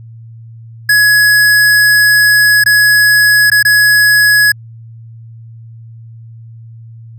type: tone with dropouts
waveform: square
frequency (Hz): 1682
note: G#6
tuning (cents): +22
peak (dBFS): -6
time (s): 0.89-4.52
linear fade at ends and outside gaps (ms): 5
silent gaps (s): 2.639-2.66 / 3.501-3.516 / 3.628-3.65
effects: added 114 Hz sine -30 dBFS peak until 7.18 s